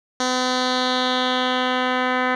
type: tone with low-pass filter sweep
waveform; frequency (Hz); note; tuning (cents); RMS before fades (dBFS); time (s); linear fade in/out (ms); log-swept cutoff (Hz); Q
10% pulse; 253.6; B3; +46; -21; 0.2-2.35; 2; 5500 to 2200; 3
effects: none